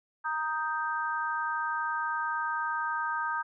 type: chord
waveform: sine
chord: Eb major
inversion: second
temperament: equal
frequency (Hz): 932.3 / 1244.5 / 1568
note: Bb5 / Eb6 / G6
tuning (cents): 0 / 0 / 0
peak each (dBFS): -33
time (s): 0.24-3.43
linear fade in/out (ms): 20
effects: none